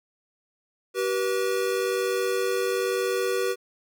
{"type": "tone pair together", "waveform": "square", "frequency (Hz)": [383, 484], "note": ["G4", "B4"], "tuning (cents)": [-40, -35], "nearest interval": "major third", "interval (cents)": 405, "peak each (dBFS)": -27, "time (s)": [0.94, 3.56], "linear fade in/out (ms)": 50, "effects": []}